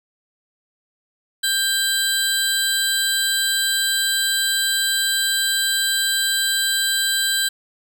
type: tone pair together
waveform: 25% pulse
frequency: 1580 / 3984 Hz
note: G6 / B7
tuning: +13 / +14 cents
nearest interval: octave + major third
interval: 1601 cents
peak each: -17 dBFS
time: 1.43-7.49 s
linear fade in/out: 10 ms
effects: none